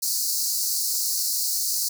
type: high-pass noise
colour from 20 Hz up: pink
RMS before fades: -25 dBFS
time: 0.02-1.89 s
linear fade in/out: 10 ms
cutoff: 4300 Hz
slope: 96 dB/octave
effects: none